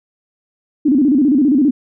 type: tone with vibrato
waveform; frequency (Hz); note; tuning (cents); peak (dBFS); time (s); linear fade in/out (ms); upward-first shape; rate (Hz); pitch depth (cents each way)
sine; 276.6; C#4; -4; -9; 0.85-1.71; 10; square; 15; 150
effects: none